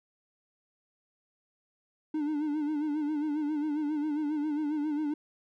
triangle tone with vibrato, 300 Hz, D4, 37 cents sharp, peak -26 dBFS, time 2.14-5.14 s, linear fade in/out 5 ms, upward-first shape sine, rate 7.4 Hz, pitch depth 70 cents each way, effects none

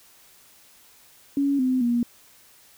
sine tone with pitch steps, 280.2 / 256.8 / 238.7 Hz, C#4 / C4 / A#3, +19 / -32 / +41 cents, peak -19 dBFS, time 1.37-2.03 s, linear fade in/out 2 ms, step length 220 ms, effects white hiss -54 dBFS RMS until 2.77 s

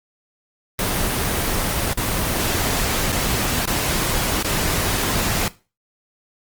pink noise with dropouts, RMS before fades -21 dBFS, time 0.79-5.48 s, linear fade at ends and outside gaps 1 ms, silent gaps 1.933-1.974 / 3.121-3.126 / 3.655-3.675 / 4.427-4.446 s, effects noise-tail reverb RT60 0.3 s tail -18 dB re dry + Opus 24 kbps

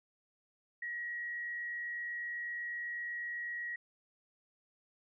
sine tone with frequency modulation, 1906 Hz, A#6, 38 cents sharp, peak -37 dBFS, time 0.82-3.76 s, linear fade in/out 5 ms, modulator 110 Hz, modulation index 0.26, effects none

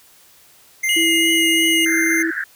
square tone, 2093 Hz, C7, in tune, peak -18 dBFS, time 0.83-2.23 s, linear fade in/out 10 ms
square tone with vibrato, 2894 Hz, F#7, 39 cents flat, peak -18 dBFS, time 0.89-1.85 s, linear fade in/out 2 ms, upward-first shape triangle, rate 2.9 Hz, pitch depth 20 cents each way
sine tone with pitch glide, 329.6 to 327.5 Hz, E4 to E4, 0 to -11 cents, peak -19 dBFS, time 0.96-2.31 s, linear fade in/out 10 ms, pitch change -11 cents, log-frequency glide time 1.28-1.68 s
white band-pass noise, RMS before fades -24 dBFS, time 1.86-2.44 s, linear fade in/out 2 ms, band 1500 to 1800 Hz, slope 96 dB/octave
effects white hiss -50 dBFS RMS until 2.55 s

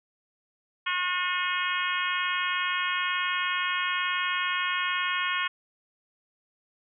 harmonic tone, 361.1 Hz, F#4, 42 cents flat, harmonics 3 / 4 / 5 / 6 / 7 / 8 / 9, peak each -31 / -32 / -33 / -34 / -34 / -35 / -36 dBFS, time 0.86-5.48 s, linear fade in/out 10 ms, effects none

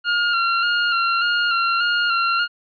sawtooth tone with vibrato, 1396.9 Hz, F6, in tune, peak -13 dBFS, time 0.04-2.48 s, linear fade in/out 50 ms, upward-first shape square, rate 1.7 Hz, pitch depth 29 cents each way, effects resampled to 11025 Hz

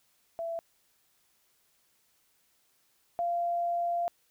sine tone pair in turn, 668 / 691.2 Hz, E5 / F5, +23 / -18 cents, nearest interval minor second, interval 59 cents, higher second, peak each -32 / -27 dBFS, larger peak second, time 0.39-0.59 / 3.19-4.08 s, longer second, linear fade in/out 0 ms, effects white hiss -70 dBFS RMS until 4.3 s

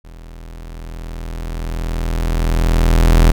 40% pulse tone with level ramp, 41.2 Hz, E1, in tune, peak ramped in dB -34 to -5 dBFS, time 0.04-3.32 s, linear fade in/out 10 ms, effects none

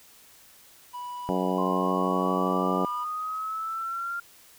triangle tone, 982 Hz, B5, 10 cents flat, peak -32 dBFS, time 0.93-3.05 s, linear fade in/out 20 ms
harmonic tone, 92.5 Hz, F#2, in tune, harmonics 2 / 3 / 4 / 5 / 6 / 7 / 8 / 9, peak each -29 / -31 / -32 / -33 / -34 / -34 / -35 / -36 dBFS, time 1.29-2.85 s, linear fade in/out 0 ms
sine exponential sweep, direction up, 1046.5 to 1396.9 Hz, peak -29 dBFS, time 1.58-4.2 s, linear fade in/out 5 ms
effects white hiss -54 dBFS RMS until 4.58 s

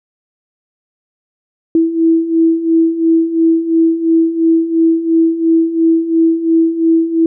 sine beating tone pair, 325.9 / 328.8 Hz, E4 / E4, -20 / -4 cents, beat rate 2.9 Hz, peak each -15 / -10 dBFS, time 1.75-7.26 s, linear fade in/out 2 ms, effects none

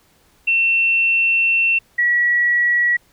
sine tone pair in turn, 2700 / 1928.5 Hz, E7 / B6, +41 / -42 cents, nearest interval tritone, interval 583 cents, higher first, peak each -13 dBFS, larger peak neither, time 0.47-1.79 / 1.98-2.97 s, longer first, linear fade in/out 10 ms, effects pink hiss -56 dBFS RMS until 3.12 s

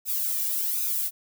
violet noise with flanger, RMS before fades -27 dBFS, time 0.05-1.11 s, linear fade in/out 50 ms, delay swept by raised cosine 0.79 to 1.75 ms, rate 1.3 Hz, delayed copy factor +0.8, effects none

